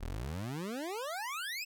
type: exponential sweep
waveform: 25% pulse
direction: up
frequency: 34.73 to 2684 Hz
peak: -33 dBFS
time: 0-1.65 s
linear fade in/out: 20 ms
effects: none